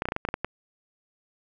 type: clicks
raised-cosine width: 0.5 ms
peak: -12 dBFS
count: 9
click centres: 0.021 / 0.055 / 0.087 / 0.121 / 0.164 / 0.251 / 0.288 / 0.341 / 0.446 s
effects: none